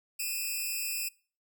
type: tone pair together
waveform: 5% pulse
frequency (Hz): 2471 / 2658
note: D#7 / E7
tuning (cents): -13 / +14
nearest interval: minor second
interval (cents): 127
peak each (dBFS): -25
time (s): 0.19-1.09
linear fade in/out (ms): 10
effects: noise-tail reverb RT60 0.4 s tail -24 dB re dry